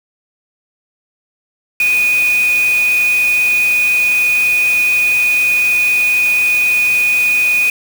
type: tone in noise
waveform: sine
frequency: 2476 Hz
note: D#7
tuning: 9 cents flat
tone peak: -10 dBFS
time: 1.8-7.7 s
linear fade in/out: 2 ms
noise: white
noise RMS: -26 dBFS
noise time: 1.8-7.7 s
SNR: +13 dB
effects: none